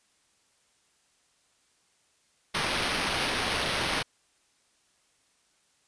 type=noise with sample-and-hold; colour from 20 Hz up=blue; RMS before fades=-29 dBFS; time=2.54-4.03 s; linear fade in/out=10 ms; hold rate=7350 Hz; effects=white hiss -68 dBFS RMS until 5.87 s + resampled to 22050 Hz